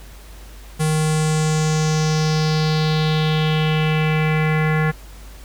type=tone with low-pass filter sweep; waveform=square; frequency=155.56 Hz; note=D#3; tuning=in tune; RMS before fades=-18 dBFS; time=0.79-4.92 s; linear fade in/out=20 ms; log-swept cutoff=10000 to 1800 Hz; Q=3.4; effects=added 50 Hz sine -37 dBFS peak until 5.44 s + pink hiss -45 dBFS RMS until 5.44 s